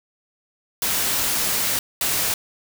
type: noise bursts at uneven times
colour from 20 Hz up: white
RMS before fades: -22 dBFS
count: 2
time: 0.82-1.79 / 2.01-2.34 s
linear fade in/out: 2 ms
effects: none